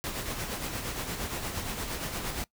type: noise with tremolo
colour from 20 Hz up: pink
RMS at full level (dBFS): -33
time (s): 0.04-2.44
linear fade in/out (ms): 0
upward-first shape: sine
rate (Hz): 8.6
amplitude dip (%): 45
effects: noise-tail reverb RT60 0.1 s tail -21 dB re dry